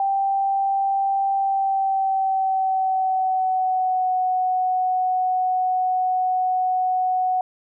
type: tone with pitch glide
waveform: sine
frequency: 784 to 740 Hz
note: G5 to F#5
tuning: 0 to 0 cents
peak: -18 dBFS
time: 0-7.41 s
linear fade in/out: 2 ms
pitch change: -100 cents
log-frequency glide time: 1.34-4.12 s
effects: none